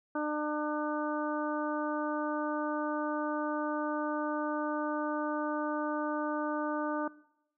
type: harmonic tone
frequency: 300 Hz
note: D4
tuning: 37 cents sharp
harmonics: 1 / 2 / 3 / 4 / 5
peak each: -33 / -36 / -38 / -39 / -40 dBFS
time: 0.15-7.08 s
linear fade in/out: 5 ms
effects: noise-tail reverb RT60 0.8 s tail -21 dB re dry